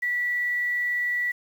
sine tone with quantisation, 1953 Hz, B6, 20 cents flat, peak -23 dBFS, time 0.02-1.32 s, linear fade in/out 10 ms, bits 8, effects none

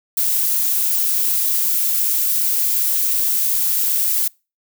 violet noise, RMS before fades -18 dBFS, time 0.17-4.28 s, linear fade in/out 5 ms, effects noise-tail reverb RT60 0.3 s tail -26 dB re dry

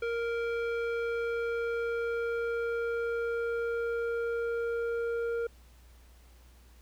square tone with low-pass filter sweep, 466.2 Hz, A#4, in tune, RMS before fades -32 dBFS, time 0.02-5.47 s, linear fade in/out 5 ms, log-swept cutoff 2200 to 1100 Hz, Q 1.4, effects added 60 Hz sine -54 dBFS peak until 6.81 s + pink hiss -63 dBFS RMS until 6.81 s

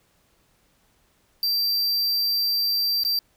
square tone with dropouts, 4699 Hz, D8, in tune, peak -21 dBFS, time 1.43-3.19 s, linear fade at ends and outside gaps 1 ms, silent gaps 3.035-3.049 s, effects pink hiss -64 dBFS RMS until 3.36 s

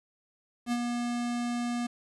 square tone with ADSR envelope, 240 Hz, B3, 49 cents flat, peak -26 dBFS, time 0.66-1.87 s, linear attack 61 ms, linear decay 45 ms, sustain -4 dB, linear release 9 ms, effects resampled to 24000 Hz + 9-bit

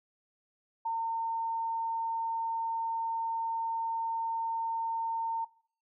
sine tone, 910 Hz, A#5, 42 cents flat, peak -29 dBFS, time 0.85-5.45 s, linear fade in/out 10 ms, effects noise-tail reverb RT60 0.5 s tail -22 dB re dry

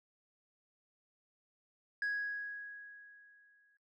sine tone with exponential decay, 1660 Hz, G#6, 1 cent flat, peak -29 dBFS, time 2.02-3.77 s, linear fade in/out 2 ms, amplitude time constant 380 ms, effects noise-tail reverb RT60 0.1 s tail -17 dB re dry + tanh soft clip ceiling -31 dBFS

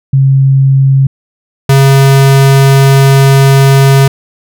sine / square tone pair in turn, 135.3 / 136.48 Hz, C#3 / C#3, -42 / -27 cents, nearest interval unison, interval 15 cents, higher second, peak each -3 dBFS, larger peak neither, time 0.13-1.07 / 1.69-4.08 s, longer second, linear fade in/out 5 ms, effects none

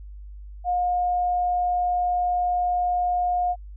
sine tone, 715 Hz, F5, 41 cents sharp, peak -20 dBFS, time 0.64-3.56 s, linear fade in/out 50 ms, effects added 50 Hz sine -37 dBFS peak until 3.76 s

